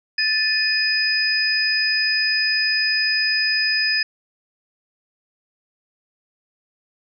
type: tone cluster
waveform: sine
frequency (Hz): 1756 / 2485 / 5010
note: A6 / D#7 / D#8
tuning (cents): -4 / -3 / +11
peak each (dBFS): -21 / -25 / -20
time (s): 0.18-4.03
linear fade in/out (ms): 5
effects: none